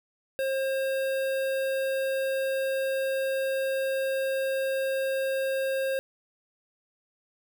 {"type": "tone with notch filter", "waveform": "square", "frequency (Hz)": 535, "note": "C5", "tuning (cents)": 38, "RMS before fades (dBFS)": -28, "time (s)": [0.39, 5.99], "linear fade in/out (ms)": 0, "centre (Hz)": 6300, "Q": 0.98, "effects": []}